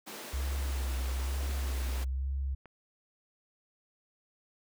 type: high-pass noise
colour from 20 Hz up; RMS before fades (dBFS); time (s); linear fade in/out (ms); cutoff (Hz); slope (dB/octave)
pink; -44; 0.06-2.05; 20; 210; 24
type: tone with vibrato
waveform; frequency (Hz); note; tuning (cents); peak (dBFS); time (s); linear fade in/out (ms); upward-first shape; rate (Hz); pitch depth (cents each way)
sine; 66; C2; +16; -30; 0.33-2.55; 10; sine; 1.1; 53
type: click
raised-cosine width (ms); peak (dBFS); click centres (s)
0.5; -36; 2.657
effects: none